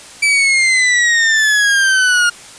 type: exponential sweep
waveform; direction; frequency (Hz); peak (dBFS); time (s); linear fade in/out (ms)
40% pulse; down; 2324 to 1417; -9; 0.22-2.3; 10
effects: white hiss -36 dBFS RMS until 2.58 s + resampled to 22050 Hz